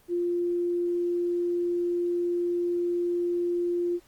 sine tone, 349.2 Hz, F4, in tune, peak -24 dBFS, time 0.08-4 s, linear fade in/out 50 ms, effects pink hiss -60 dBFS RMS until 4.07 s + Opus 24 kbps

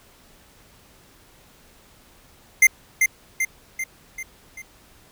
square tone with echo, 2091 Hz, C7, 2 cents flat, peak -10 dBFS, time 2.62-2.67 s, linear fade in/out 5 ms, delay 390 ms, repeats 5, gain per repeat -5 dB, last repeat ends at 4.62 s, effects pink hiss -53 dBFS RMS until 5.11 s

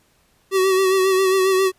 square tone with vibrato, 379.9 Hz, F#4, 46 cents sharp, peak -15 dBFS, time 0.51-1.72 s, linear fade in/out 50 ms, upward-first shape sine, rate 7.4 Hz, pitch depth 37 cents each way, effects pink hiss -60 dBFS RMS until 1.78 s + resampled to 32000 Hz

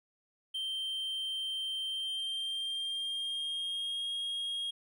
triangle tone with pitch glide, 3136 to 3264 Hz, G7 to G#7, 0 to -31 cents, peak -32 dBFS, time 0.54-4.71 s, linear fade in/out 10 ms, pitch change +69 cents, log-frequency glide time 1.87-4.1 s, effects none

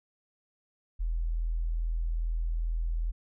sine tone, 41.2 Hz, E1, in tune, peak -27 dBFS, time 0.99-3.12 s, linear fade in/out 20 ms, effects none

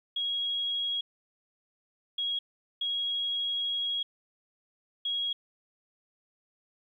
sine tone bursts at uneven times, 3304 Hz, G#7, 10 cents flat, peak -28 dBFS, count 4, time 0.16-1.01 / 2.18-2.39 / 2.81-4.03 / 5.05-5.33 s, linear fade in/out 5 ms, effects 11-bit

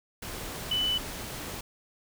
sine tone in noise, 2989 Hz, F#7, 17 cents sharp, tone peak -25 dBFS, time 0.71-0.98 s, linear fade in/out 5 ms, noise pink, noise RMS -38 dBFS, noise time 0.22-1.61 s, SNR +10 dB, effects none

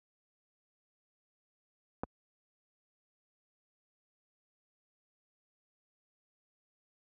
clicks, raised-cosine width 1 ms, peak -20 / -29 dBFS, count 2, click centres 2.035 / 2.039 s, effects high-pass 60 Hz 12 dB/octave

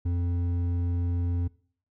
sine tone with hard clipping, 87.31 Hz, F2, in tune, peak -26 dBFS, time 0.05-1.48 s, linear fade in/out 10 ms, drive 7 dB, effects noise-tail reverb RT60 0.5 s tail -22 dB re dry

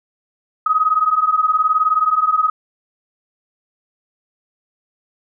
sine beating tone pair, 1249 / 1268 Hz, D#6 / D#6, +6 / +32 cents, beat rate 19 Hz, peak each -17 / -15 dBFS, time 0.66-2.5 s, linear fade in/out 5 ms, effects none

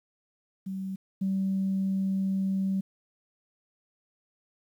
sine tone pair in turn, 191.1 / 192.43 Hz, G3 / G3, -44 / -32 cents, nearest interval unison, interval 12 cents, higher second, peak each -31 / -24 dBFS, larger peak second, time 0.66-0.96 / 1.21-2.81 s, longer second, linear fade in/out 10 ms, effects tanh soft clip ceiling -20 dBFS + 10-bit

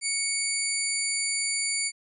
sine tone cluster, 2222 / 4613 / 7120 / 9290 Hz, C#7 / D8 / A8 / D9, +4 / -32 / +20 / -20 cents, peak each -31 dBFS, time 0.01-1.92 s, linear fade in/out 50 ms, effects none

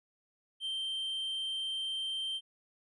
triangle tone, 3136 Hz, G7, in tune, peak -32 dBFS, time 0.6-2.41 s, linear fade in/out 50 ms, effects resampled to 24000 Hz

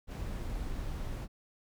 brown noise, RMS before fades -37 dBFS, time 0.07-1.28 s, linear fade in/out 50 ms, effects none

